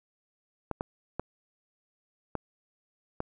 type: clicks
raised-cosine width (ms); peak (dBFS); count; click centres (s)
1; -17; 5; 0.713 / 0.809 / 1.196 / 2.353 / 3.204
effects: none